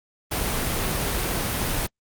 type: noise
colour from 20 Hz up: pink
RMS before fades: -25 dBFS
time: 0.31-1.87 s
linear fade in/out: 10 ms
effects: Opus 32 kbps